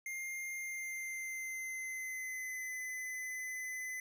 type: tone with pitch glide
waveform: square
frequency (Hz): 2113 to 2022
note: C7 to B6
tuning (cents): +16 to +40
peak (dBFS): -40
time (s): 0.06-4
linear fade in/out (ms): 2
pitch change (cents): -76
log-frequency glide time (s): 0.57-2.72
effects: none